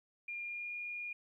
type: tone with pitch glide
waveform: sine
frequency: 2406 to 2427 Hz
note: D7 to D#7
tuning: +41 to -44 cents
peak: -39 dBFS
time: 0.28-1.13 s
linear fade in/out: 5 ms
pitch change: +15 cents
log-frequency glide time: 0.43-0.73 s
effects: 13-bit